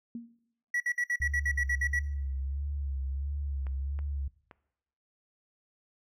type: tone with exponential decay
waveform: sine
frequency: 233.8 Hz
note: A#3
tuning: 5 cents sharp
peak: -33 dBFS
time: 0.15-0.39 s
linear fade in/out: 2 ms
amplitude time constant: 51 ms
type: tone bursts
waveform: triangle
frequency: 1937 Hz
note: B6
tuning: 34 cents flat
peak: -25 dBFS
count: 11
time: 0.74-1.992 s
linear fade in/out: 5 ms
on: 62 ms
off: 57 ms
type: tone with vibrato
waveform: sine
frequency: 69.3 Hz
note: C#2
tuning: in tune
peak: -31 dBFS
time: 1.2-4.28 s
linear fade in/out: 5 ms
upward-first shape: sine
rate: 1.5 Hz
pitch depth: 62 cents each way
type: clicks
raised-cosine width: 0.5 ms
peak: -33 dBFS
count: 3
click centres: 3.668 / 3.99 / 4.512 s
effects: noise-tail reverb RT60 0.8 s tail -19 dB re dry